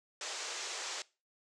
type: band-pass noise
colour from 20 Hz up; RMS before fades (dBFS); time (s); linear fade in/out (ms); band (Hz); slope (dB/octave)
white; -41; 0.21-1.02; 2; 360 to 7600; 48
effects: noise-tail reverb RT60 0.3 s tail -21 dB re dry